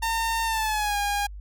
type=tone with pitch glide; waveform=sawtooth; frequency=909 to 814.5 Hz; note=A#5 to G#5; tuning=-44 to -34 cents; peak=-20 dBFS; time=0.02-1.27 s; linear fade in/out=10 ms; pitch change=-190 cents; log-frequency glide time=0.45-0.97 s; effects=added 50 Hz sine -36 dBFS peak until 1.4 s

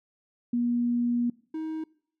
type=tone pair in turn; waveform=sine / triangle; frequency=240 / 316.4 Hz; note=B3 / D#4; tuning=-49 / +29 cents; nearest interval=perfect fourth; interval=478 cents; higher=second; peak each=-23 / -28 dBFS; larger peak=first; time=0.53-1.3 / 1.54-1.84 s; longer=first; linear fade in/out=5 ms; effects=noise-tail reverb RT60 0.6 s tail -23 dB re dry

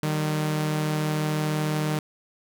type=tone pair together; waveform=sawtooth; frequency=153.03 / 192.8 Hz; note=D#3 / G3; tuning=-28 / -28 cents; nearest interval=major third; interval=400 cents; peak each=-20 / -29 dBFS; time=0.03-1.99 s; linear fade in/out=2 ms; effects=none

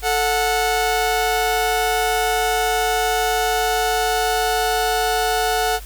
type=tone pair together; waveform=sawtooth; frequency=440 / 733.3 Hz; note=A4 / F#5; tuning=0 / -16 cents; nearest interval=major sixth; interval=884 cents; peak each=-18 / -15 dBFS; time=0.02-5.8 s; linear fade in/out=50 ms; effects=added 50 Hz sine -33 dBFS peak until 5.85 s + white hiss -42 dBFS RMS until 5.85 s

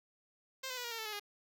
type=tone with pitch steps; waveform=5% pulse; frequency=526 / 507.8 / 490.2 / 473.2 / 456.9 / 441 / 425.8 / 411 Hz; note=C5 / B4 / B4 / A#4 / A#4 / A4 / G#4 / G#4; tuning=+9 / +48 / -13 / +26 / -35 / +4 / +43 / -18 cents; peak=-28 dBFS; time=0.63-1.198 s; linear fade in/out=10 ms; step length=71 ms; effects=none

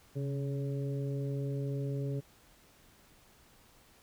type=harmonic tone with a mistuned harmonic; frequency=140 Hz; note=C#3; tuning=18 cents sharp; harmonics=1 / 2 / 3 / 4; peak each=-33 / -42 / -41 / -47 dBFS; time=0.15-2.21 s; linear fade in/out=20 ms; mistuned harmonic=1; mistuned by=-42 cents; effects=pink hiss -62 dBFS RMS until 4.02 s

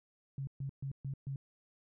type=tone bursts; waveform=sine; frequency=136.8 Hz; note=C#3; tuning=23 cents flat; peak=-36 dBFS; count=5; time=0.38-1.36 s; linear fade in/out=2 ms; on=92 ms; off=130 ms; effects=none

